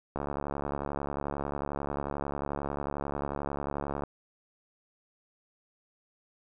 click train, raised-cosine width 1 ms, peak -19 dBFS, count 277, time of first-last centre 0.16-4.036 s, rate 71.2 Hz, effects none

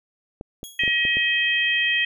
clicks, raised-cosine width 2 ms, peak -20 dBFS, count 6, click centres 0.411 / 0.631 / 0.836 / 0.878 / 1.052 / 1.17 s
15% pulse tone with exponential decay, 3322 Hz, G#7, in tune, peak -27 dBFS, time 0.64-0.98 s, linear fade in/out 0 ms, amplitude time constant 73 ms
harmonic tone, 635 Hz, D#5, 35 cents sharp, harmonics 3 / 4 / 5, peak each -22 / -23 / -24 dBFS, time 0.79-2.05 s, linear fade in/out 5 ms
effects none

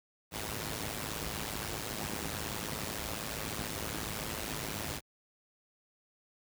pink noise with amplitude modulation, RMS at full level -34 dBFS, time 0.31-5.01 s, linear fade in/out 50 ms, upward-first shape sine, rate 107 Hz, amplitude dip 80%, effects high-pass 60 Hz 12 dB/octave

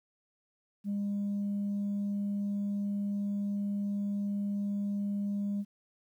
sine tone, 202.3 Hz, G#3, 45 cents flat, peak -28 dBFS, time 0.84-5.65 s, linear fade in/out 50 ms, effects tanh soft clip ceiling -28 dBFS + 11-bit

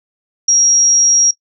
sine tone, 5650 Hz, F8, 19 cents sharp, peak -8 dBFS, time 0.48-1.31 s, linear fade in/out 5 ms, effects noise-tail reverb RT60 0.1 s tail -18 dB re dry

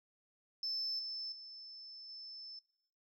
sine tone with level steps, 5274 Hz, E8, in tune, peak -35 / -40 / -49 / -47 dBFS, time 0.63-2.59 s, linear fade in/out 2 ms, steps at 0.99 / 1.32 / 2.09 s, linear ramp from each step 2 ms, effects noise-tail reverb RT60 0.8 s tail -20 dB re dry + tanh soft clip ceiling -31 dBFS

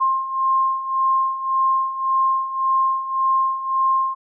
sine beating tone pair, 1059 / 1060.8 Hz, C6 / C6, +21 / +23 cents, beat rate 1.8 Hz, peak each -23 / -18 dBFS, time 0-4.15 s, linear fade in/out 20 ms, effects none

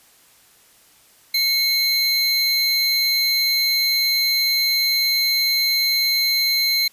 square tone pair together, 2186 / 4123 Hz, C#7 / C8, -25 / -26 cents, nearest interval major seventh, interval 1099 cents, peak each -24 / -18 dBFS, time 1.34-6.88 s, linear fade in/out 5 ms, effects white hiss -53 dBFS RMS until 6.92 s + resampled to 32000 Hz

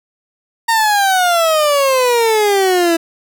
30% pulse exponential sweep, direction down, 927 to 328.4 Hz, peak -8 dBFS, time 0.68-2.97 s, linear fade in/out 10 ms, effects none

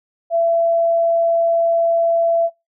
sine tone, 671 Hz, E5, 31 cents sharp, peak -13 dBFS, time 0.3-2.5 s, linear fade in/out 50 ms, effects noise-tail reverb RT60 0.2 s tail -21 dB re dry

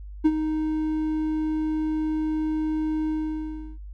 triangle tone with ADSR envelope, 311.1 Hz, D#4, in tune, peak -11 dBFS, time 0.24-3.78 s, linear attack 18 ms, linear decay 48 ms, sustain -10 dB, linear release 690 ms, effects added 50 Hz sine -36 dBFS peak until 3.93 s

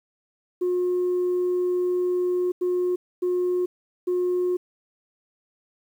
sine tone bursts at uneven times, 359.8 Hz, F#4, 48 cents flat, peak -19 dBFS, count 4, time 0.61-2.52 / 2.61-2.96 / 3.22-3.66 / 4.07-4.57 s, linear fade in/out 10 ms, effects tanh soft clip ceiling -18 dBFS + 9-bit

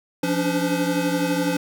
square tone cluster, 173.6 / 283.2 / 295.2 / 509 Hz, F3 / C#4 / D4 / C5, -10 / +37 / +9 / -48 cents, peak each -27 / -25 / -28 / -27 dBFS, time 0.23-1.57 s, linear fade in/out 5 ms, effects none

